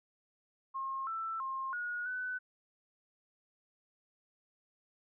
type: tone with pitch steps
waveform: sine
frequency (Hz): 1073 / 1329 / 1065 / 1448 / 1500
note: C6 / E6 / C6 / F#6 / F#6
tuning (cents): +43 / +14 / +30 / -38 / +23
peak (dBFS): -35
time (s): 0.74-2.39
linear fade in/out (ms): 20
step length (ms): 330
effects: none